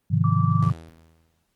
sine chord, F minor seventh, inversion first, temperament just, 104.77 / 130.96 / 157.15 / 174.61 Hz, Ab2 / C3 / Eb3 / F3, +16 / +2 / +18 / 0 cents, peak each -22 / -23 / -22 / -26 dBFS, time 0.1-0.73 s, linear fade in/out 20 ms
sine tone, 1163 Hz, D6, 17 cents flat, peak -27 dBFS, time 0.24-0.7 s, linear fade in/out 2 ms
sawtooth tone with exponential decay, 81.3 Hz, E2, 23 cents flat, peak -28 dBFS, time 0.62-1.45 s, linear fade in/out 5 ms, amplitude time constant 180 ms
effects pink hiss -73 dBFS RMS until 1.55 s + Opus 24 kbps

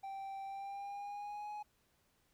triangle tone with pitch glide, 781 to 837.1 Hz, G5 to G#5, -7 to +13 cents, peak -40 dBFS, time 0.03-1.63 s, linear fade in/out 10 ms, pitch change +120 cents, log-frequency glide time 0.45-1.5 s, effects pink hiss -75 dBFS RMS until 2.33 s

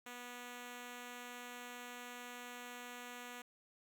5% pulse tone, 244.5 Hz, B3, 17 cents flat, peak -36 dBFS, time 0.06-3.42 s, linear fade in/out 5 ms, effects none

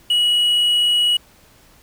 triangle tone with quantisation, 2916 Hz, F#7, 26 cents flat, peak -12 dBFS, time 0.1-1.17 s, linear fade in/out 5 ms, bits 7, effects pink hiss -51 dBFS RMS until 1.82 s

